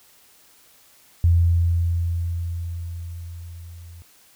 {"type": "tone with level ramp", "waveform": "sine", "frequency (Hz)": 85.2, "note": "F2", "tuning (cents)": -42, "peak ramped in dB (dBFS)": [-12, -39], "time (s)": [1.24, 4.02], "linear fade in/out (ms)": 0, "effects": ["white hiss -54 dBFS RMS until 4.35 s"]}